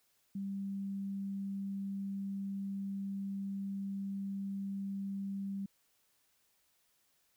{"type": "tone", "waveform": "sine", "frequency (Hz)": 196.7, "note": "G3", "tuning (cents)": 6, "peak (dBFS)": -36, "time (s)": [0.35, 5.66], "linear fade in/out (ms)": 5, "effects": ["white hiss -74 dBFS RMS until 7.36 s"]}